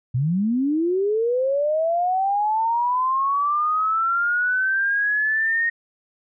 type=linear sweep; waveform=sine; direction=up; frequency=116.54 to 1864.7 Hz; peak=-18 dBFS; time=0.14-5.7 s; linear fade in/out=10 ms; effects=none